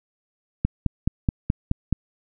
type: click train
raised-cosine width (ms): 5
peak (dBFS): -7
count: 7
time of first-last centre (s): 0.65-1.927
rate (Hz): 4.7
effects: none

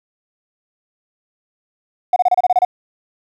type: tone bursts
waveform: triangle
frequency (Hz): 728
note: F#5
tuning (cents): -28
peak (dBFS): -5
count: 9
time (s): 2.13-2.65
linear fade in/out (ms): 5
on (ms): 32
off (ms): 29
effects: tanh soft clip ceiling -7 dBFS

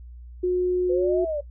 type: tone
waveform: sine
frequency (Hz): 362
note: F#4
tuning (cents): -38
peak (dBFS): -19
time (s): 0.43-1.25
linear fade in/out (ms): 10
type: linear two-way sweep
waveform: sine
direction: up then down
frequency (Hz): 492.4 to 670 to 565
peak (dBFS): -24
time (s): 0.89-1.41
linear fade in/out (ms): 10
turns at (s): 1.24
effects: noise-tail reverb RT60 0.1 s tail -17 dB re dry + added 60 Hz sine -39 dBFS peak until 1.5 s

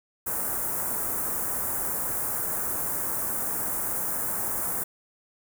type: band-stop noise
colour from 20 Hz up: white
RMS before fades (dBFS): -29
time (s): 0.26-4.84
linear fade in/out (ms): 10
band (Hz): 1500 to 8500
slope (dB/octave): 24
effects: none

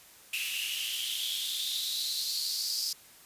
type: noise with high-pass filter sweep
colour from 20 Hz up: white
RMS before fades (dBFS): -33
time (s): 0.33-2.93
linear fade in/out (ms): 5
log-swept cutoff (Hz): 2600 to 5000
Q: 8.2
effects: white hiss -55 dBFS RMS until 3.25 s + resampled to 32000 Hz

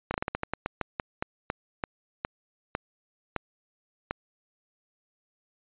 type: slowing click train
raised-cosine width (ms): 0.5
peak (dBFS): -13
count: 18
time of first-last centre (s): 0.11-4.11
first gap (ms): 31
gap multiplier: 1.22
effects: resampled to 8000 Hz

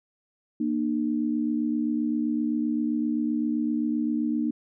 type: tone pair together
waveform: sine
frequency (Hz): 234.5 / 302.2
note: A#3 / D4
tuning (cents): +11 / +50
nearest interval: major third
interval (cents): 439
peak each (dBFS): -26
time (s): 0.6-4.51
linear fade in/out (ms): 5
effects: none

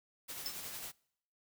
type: noise with tremolo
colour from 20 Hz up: white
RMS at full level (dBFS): -43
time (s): 0.28-0.92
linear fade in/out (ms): 20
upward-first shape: sine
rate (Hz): 11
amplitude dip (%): 35
type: tone with exponential decay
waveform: square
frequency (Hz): 5274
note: E8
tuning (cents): 0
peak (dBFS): -33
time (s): 0.46-0.57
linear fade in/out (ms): 0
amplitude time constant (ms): 23
effects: noise-tail reverb RT60 0.7 s tail -25 dB re dry

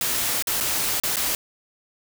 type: noise with dropouts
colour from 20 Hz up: white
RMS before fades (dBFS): -24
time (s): 0.01-1.35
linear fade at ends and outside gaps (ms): 1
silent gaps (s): 0.424-0.471 / 0.603-0.608 / 1-1.035 / 1.159-1.168
effects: none

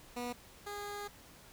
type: tone pair in turn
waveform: 15% pulse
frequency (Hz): 243.5 / 409.5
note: B3 / G#4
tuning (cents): -24 / -24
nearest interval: major sixth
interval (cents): 900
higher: second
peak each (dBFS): -31 / -34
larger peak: first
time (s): 0.16-0.33 / 0.66-1.08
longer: second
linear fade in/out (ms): 10
effects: pink hiss -57 dBFS RMS until 1.52 s

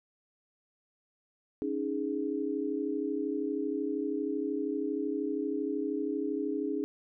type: chord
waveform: sine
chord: C# suspended second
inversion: none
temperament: equal with one note detuned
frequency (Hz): 278.3 / 311.1 / 415.3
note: C#4 / D#4 / G#4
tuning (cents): +7 / 0 / 0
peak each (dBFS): -34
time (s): 1.62-6.84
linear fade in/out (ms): 0
effects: none

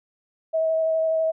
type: tone with vibrato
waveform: sine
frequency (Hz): 643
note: E5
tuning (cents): -43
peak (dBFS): -19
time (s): 0.53-1.32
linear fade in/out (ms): 20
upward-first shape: square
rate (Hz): 12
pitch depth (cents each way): 9
effects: none

